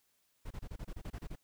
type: noise bursts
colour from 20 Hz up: brown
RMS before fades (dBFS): -42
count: 11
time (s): 0.45-1.358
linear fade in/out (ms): 10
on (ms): 58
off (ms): 27
effects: white hiss -75 dBFS RMS until 1.43 s